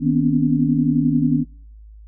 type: tone cluster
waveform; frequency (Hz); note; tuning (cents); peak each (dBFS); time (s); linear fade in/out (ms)
sine; 154.8 / 242.4 / 253.6 / 283.8; D#3 / B3 / B3 / C#4; -9 / -32 / +46 / +41; -20; 0-1.45; 50
effects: noise-tail reverb RT60 0.6 s tail -25 dB re dry + added 53 Hz sine -39 dBFS peak until 2.07 s